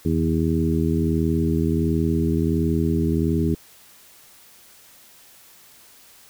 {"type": "harmonic tone with a mistuned harmonic", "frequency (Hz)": 81.4, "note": "E2", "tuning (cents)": -21, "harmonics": [1, 2, 3, 4, 5], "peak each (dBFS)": [-24, -23, -24, -25, -28], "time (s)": [0.05, 3.55], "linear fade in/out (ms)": 5, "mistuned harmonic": 1, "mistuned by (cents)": 53, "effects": ["white hiss -50 dBFS RMS until 6.29 s"]}